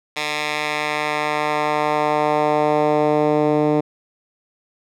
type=tone with band-pass filter sweep; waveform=10% pulse; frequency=150.4 Hz; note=D3; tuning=42 cents sharp; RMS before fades=-19 dBFS; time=0.16-3.81 s; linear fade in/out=10 ms; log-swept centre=3000 to 340 Hz; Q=1; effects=none